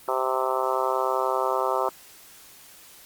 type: harmonic tone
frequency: 130.4 Hz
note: C3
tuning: 5 cents flat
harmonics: 3 / 4 / 5 / 6 / 7 / 8 / 9 / 10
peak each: -30 / -29 / -30 / -32 / -29 / -31 / -31 / -32 dBFS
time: 0.08-1.89 s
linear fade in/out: 2 ms
effects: white hiss -49 dBFS RMS until 3.05 s + Opus 32 kbps